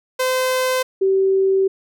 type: tone pair in turn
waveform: sawtooth / sine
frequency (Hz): 514 / 385.1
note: C5 / G4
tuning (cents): -31 / -31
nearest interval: perfect fourth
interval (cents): 500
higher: first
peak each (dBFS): -13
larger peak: neither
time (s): 0.19-0.83 / 1.01-1.68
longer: second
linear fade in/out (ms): 10
effects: none